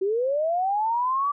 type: linear sweep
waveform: sine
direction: up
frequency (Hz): 370 to 1166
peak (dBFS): -21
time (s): 0.01-1.32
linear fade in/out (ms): 10
effects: none